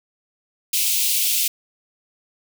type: high-pass noise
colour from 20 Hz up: white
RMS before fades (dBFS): -20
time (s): 0.73-1.48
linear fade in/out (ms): 5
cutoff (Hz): 2400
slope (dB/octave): 48
effects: none